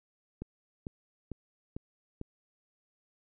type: click train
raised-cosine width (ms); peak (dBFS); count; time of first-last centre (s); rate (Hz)
3; -25; 5; 0.42-2.214; 2.23
effects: none